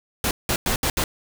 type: noise bursts at uneven times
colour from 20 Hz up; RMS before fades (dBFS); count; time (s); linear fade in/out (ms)
pink; -22; 5; 0.24-0.31 / 0.49-0.56 / 0.66-0.76 / 0.83-0.9 / 0.97-1.04; 2
effects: none